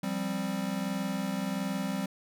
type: chord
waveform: square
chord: F suspended second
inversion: none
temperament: equal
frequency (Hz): 174.61 / 196 / 261.6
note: F3 / G3 / C4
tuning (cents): 0 / 0 / 0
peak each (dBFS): -38 / -33 / -37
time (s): 0.03-2.06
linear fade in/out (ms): 5
effects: none